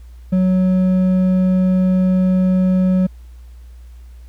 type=tone with hard clipping; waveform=sine; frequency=185.1 Hz; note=F#3; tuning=1 cent sharp; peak=-13 dBFS; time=0.32-3.07 s; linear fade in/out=10 ms; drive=5 dB; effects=added 60 Hz sine -35 dBFS peak until 4.28 s + pink hiss -57 dBFS RMS until 4.28 s